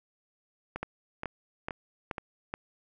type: two click trains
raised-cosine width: 0.5 ms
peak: -18 / -20 dBFS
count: 5 / 4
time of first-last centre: 0.83-2.539 / 0.76-2.182 s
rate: 2.34 / 2.11 Hz
effects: none